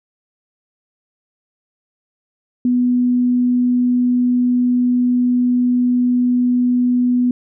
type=tone; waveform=sine; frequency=246.9 Hz; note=B3; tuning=in tune; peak=-12 dBFS; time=2.65-7.31 s; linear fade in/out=2 ms; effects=none